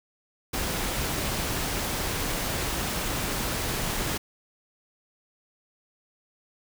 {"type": "noise", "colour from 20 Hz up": "pink", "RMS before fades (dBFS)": -29, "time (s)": [0.53, 4.18], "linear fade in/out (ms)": 10, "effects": []}